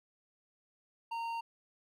sine tone with hard clipping, 922 Hz, A#5, 19 cents flat, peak -37 dBFS, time 1.11-1.41 s, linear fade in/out 10 ms, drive 8 dB, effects none

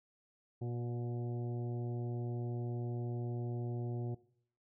harmonic tone with a mistuned harmonic, 120 Hz, B2, 49 cents flat, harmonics 1 / 2 / 3 / 4 / 5 / 6 / 7, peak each -37 / -47 / -44 / -56 / -56 / -54 / -63 dBFS, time 0.61-4.15 s, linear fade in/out 10 ms, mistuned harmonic 5, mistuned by -21 cents, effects noise-tail reverb RT60 0.6 s tail -19 dB re dry

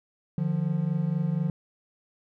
triangle tone pair together, 150.48 / 174.61 Hz, D3 / F3, +42 / 0 cents, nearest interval minor third, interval 258 cents, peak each -25 dBFS, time 0.38-1.5 s, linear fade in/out 2 ms, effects none

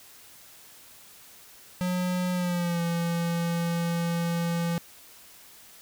square tone with pitch glide, 180.8 to 169.67 Hz, F#3 to F3, -40 to -50 cents, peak -26 dBFS, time 1.81-4.78 s, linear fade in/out 0 ms, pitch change -110 cents, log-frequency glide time 2.33-2.81 s, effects white hiss -51 dBFS RMS until 5.81 s

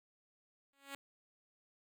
5% pulse tone with exponential growth, 277.2 Hz, C#4, in tune, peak -30 dBFS, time 0.73-0.95 s, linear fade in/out 1 ms, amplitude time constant 47 ms, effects none

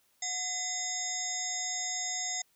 harmonic tone with a mistuned harmonic, 731 Hz, F#5, 21 cents flat, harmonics 1 / 3 / 5 / 7 / 9 / 10, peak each -43 / -41 / -43 / -41 / -35 / -38 dBFS, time 0.22-2.42 s, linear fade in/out 5 ms, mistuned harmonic 3, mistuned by -140 cents, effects white hiss -70 dBFS RMS until 2.55 s

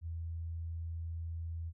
sine tone, 82.8 Hz, E2, 8 cents sharp, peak -37 dBFS, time 0.01-1.73 s, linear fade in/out 50 ms, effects none

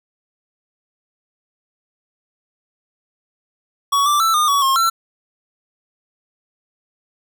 square tone with pitch steps, 1124 / 1174 / 1325 / 1217 / 1128 / 1073 / 1348 Hz, C#6 / D6 / E6 / D#6 / C#6 / C6 / E6, +24 / -1 / +9 / -39 / +30 / +43 / +38 cents, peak -14 dBFS, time 3.92-4.9 s, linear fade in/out 10 ms, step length 140 ms, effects none

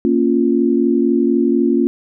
sine chord, Bb minor, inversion none, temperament equal, 233.1 / 277.2 / 349.2 Hz, Bb3 / Db4 / F4, 0 / 0 / 0 cents, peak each -16 dBFS, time 0.05-1.87 s, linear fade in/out 0 ms, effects none

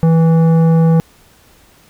triangle tone with tanh clipping, 163.7 Hz, E3, 12 cents flat, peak -9 dBFS, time 0.03-1 s, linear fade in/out 0 ms, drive 16 dB, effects pink hiss -48 dBFS RMS until 1.89 s

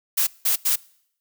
blue noise bursts at uneven times, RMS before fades -20 dBFS, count 3, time 0.17-0.27 / 0.45-0.56 / 0.65-0.76 s, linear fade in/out 10 ms, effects noise-tail reverb RT60 0.7 s tail -24 dB re dry

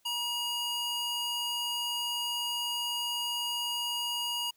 square tone with high-pass filter, 956 Hz, A#5, 43 cents sharp, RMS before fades -33 dBFS, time 0.05-4.51 s, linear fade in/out 10 ms, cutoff 2000 Hz, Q 3.1, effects white hiss -70 dBFS RMS until 4.56 s

